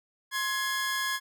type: tone pair together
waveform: sawtooth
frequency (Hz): 1057 / 1677.9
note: C6 / G#6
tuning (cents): +17 / +17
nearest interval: minor sixth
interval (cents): 800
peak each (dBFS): -29 / -26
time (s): 0.31-1.2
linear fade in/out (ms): 50
effects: none